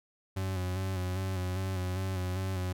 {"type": "tone with vibrato", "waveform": "40% pulse", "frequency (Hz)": 93.2, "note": "F#2", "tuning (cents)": 13, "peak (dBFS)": -30, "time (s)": [0.36, 2.73], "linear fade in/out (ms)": 10, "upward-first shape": "square", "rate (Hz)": 2.5, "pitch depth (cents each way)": 34, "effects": []}